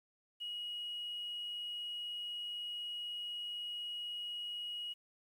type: tone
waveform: sine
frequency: 2899 Hz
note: F#7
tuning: 36 cents flat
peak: -38 dBFS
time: 0.4-4.94 s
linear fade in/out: 20 ms
effects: tanh soft clip ceiling -36 dBFS + 11-bit